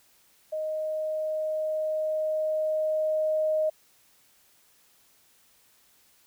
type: tone with level ramp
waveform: sine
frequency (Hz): 622.3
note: D#5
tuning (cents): 0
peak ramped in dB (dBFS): -28 to -22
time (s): 0.52-3.7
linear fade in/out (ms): 10
effects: white hiss -62 dBFS RMS until 6.26 s